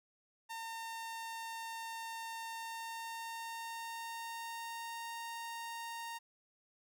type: tone with pitch glide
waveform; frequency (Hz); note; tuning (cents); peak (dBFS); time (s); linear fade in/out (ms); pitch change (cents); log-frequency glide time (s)
sawtooth; 910 to 925.4; A#5 to A#5; -42 to -13; -38; 0.49-6.19; 20; +29; 2.52-5.13
effects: none